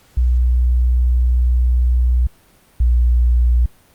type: tone pair in turn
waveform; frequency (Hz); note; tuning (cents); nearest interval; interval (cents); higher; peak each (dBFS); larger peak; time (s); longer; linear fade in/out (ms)
sine; 61.3 / 60.04; B1 / B1; -12 / -48; unison; 36; first; -11 / -10; second; 0.17-2.27 / 2.8-3.66; first; 5
effects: pink hiss -52 dBFS RMS until 3.94 s + Opus 48 kbps